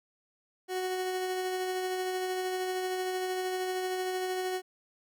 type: tone with tremolo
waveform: 30% pulse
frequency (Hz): 370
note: F#4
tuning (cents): 0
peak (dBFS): -27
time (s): 0.68-4.62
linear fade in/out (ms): 50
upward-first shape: sine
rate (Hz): 13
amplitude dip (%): 25
effects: none